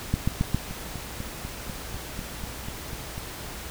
two click trains, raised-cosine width 5 ms, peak -10 / -22 dBFS, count 4 / 11, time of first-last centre 0.14-0.546 / 0.71-3.179 s, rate 7.39 / 4.05 Hz, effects added 60 Hz sine -44 dBFS peak until 3.7 s + pink hiss -38 dBFS RMS until 3.7 s

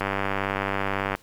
click train, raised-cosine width 0.5 ms, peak -10 dBFS, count 113, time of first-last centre 0.01-1.151 s, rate 98.2 Hz, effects pink hiss -55 dBFS RMS until 1.22 s

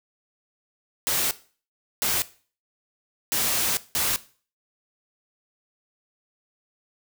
white noise bursts at uneven times, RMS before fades -24 dBFS, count 4, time 1.07-1.31 / 2.02-2.22 / 3.32-3.77 / 3.95-4.16 s, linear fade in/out 0 ms, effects noise-tail reverb RT60 0.4 s tail -17 dB re dry

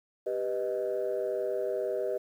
sine chord, G augmented, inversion none, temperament equal, 392 / 493.9 / 622.3 Hz, G4 / B4 / D#5, 0 / 0 / 0 cents, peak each -32 dBFS, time 0.26-2.18 s, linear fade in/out 10 ms, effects tanh soft clip ceiling -22 dBFS + 10-bit

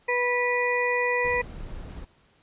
harmonic tone, 490 Hz, B4, 14 cents flat, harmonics 1 / 2 / 4 / 5, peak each -26 / -29 / -26 / -31 dBFS, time 0.08-1.42 s, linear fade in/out 10 ms
brown noise, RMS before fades -38 dBFS, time 1.24-2.05 s, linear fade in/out 10 ms
effects pink hiss -62 dBFS RMS until 2.42 s + resampled to 8000 Hz

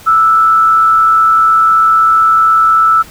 sine tone with frequency modulation, 1318.5 Hz, E6, in tune, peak -5 dBFS, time 0.06-3.03 s, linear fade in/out 20 ms, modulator 116 Hz, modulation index 0.37, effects pink hiss -36 dBFS RMS until 3.1 s

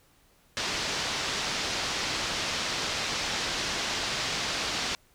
white low-pass noise, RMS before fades -31 dBFS, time 0.57-4.95 s, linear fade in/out 0 ms, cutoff 5600 Hz, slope 24 dB/octave, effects pink hiss -63 dBFS RMS until 5.14 s

